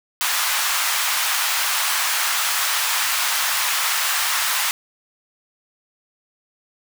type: high-pass noise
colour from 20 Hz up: pink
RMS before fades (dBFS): -21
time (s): 0.21-4.71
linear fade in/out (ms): 0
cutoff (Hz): 970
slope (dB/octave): 24
effects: none

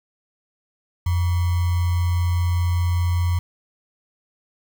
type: tone with sample-and-hold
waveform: sine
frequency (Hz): 87.5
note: F2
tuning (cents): +4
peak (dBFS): -17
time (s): 1.06-3.39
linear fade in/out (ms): 5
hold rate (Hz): 1050
effects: none

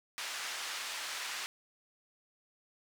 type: band-pass noise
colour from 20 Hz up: pink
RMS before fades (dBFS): -40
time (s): 0.18-1.46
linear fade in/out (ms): 0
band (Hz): 1300 to 7400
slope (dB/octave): 12
effects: none

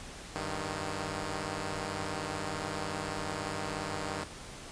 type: tone pair together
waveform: 5% pulse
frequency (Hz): 97.4 / 154.61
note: G2 / D#3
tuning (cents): -11 / -11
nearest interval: minor sixth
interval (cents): 800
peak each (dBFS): -26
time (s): 0.36-4.24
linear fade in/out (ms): 0
effects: pink hiss -46 dBFS RMS until 4.71 s + resampled to 22050 Hz

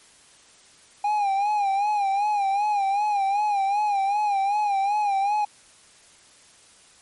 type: tone with vibrato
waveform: triangle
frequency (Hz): 811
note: G#5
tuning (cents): -41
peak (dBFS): -18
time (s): 1.04-5.45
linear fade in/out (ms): 5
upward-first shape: sine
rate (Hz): 2.6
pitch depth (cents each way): 75
effects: white hiss -53 dBFS RMS until 7.01 s + MP3 48 kbps

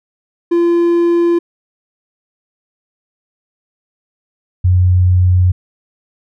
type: tone pair in turn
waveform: triangle / sine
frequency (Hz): 342.7 / 90.77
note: F4 / F#2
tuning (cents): -33 / -33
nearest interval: octave + major seventh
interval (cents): 2300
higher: first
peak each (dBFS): -7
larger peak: neither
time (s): 0.51-1.39 / 4.64-5.52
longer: neither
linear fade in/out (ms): 10
effects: none

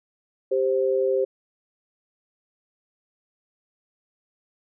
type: tone pair together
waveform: sine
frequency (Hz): 392.6 / 524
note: G4 / C5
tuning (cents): +3 / +2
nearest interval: perfect fourth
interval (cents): 499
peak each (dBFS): -22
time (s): 0.51-1.25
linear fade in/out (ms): 10
effects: none

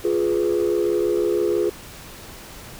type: chord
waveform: sine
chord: F diminished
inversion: none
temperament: equal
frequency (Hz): 349.2 / 415.3 / 493.9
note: F4 / Ab4 / Cb5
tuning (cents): 0 / 0 / 0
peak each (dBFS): -20 / -20 / -25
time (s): 0.04-1.7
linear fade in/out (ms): 10
effects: tanh soft clip ceiling -12 dBFS + pink hiss -40 dBFS RMS until 2.79 s

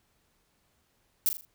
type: noise with echo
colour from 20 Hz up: violet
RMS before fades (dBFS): -24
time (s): 1.26-1.29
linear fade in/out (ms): 0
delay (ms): 40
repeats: 4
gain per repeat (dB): -8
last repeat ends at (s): 1.45
effects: pink hiss -71 dBFS RMS until 1.54 s

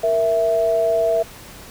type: tone pair together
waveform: sine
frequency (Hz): 466.6 / 659.3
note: A#4 / E5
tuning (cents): +2 / 0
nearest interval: tritone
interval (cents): 598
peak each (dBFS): -21 / -16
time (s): 0.03-1.23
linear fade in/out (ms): 10
effects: pink hiss -40 dBFS RMS until 1.7 s

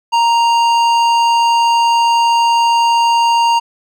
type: tone with hard clipping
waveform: sine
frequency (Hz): 932.3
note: A#5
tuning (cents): 0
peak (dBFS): -11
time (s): 0.12-3.6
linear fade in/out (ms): 20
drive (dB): 12
effects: none

